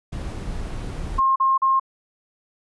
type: noise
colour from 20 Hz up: brown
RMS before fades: -29 dBFS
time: 0.12-1.2 s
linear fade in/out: 10 ms
type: tone bursts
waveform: sine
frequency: 1067 Hz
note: C6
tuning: 34 cents sharp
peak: -15 dBFS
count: 3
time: 1.18-1.798 s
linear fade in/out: 10 ms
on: 180 ms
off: 39 ms
effects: resampled to 24000 Hz